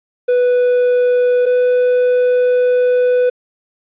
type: tone pair in turn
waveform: triangle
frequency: 493.9 / 496.8 Hz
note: B4 / B4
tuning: 0 / +10 cents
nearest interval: unison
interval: 10 cents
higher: second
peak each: -8 dBFS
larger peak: neither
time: 0.28-1.46 / 1.46-3.3 s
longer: second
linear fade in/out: 10 ms
effects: resampled to 8000 Hz + 8-bit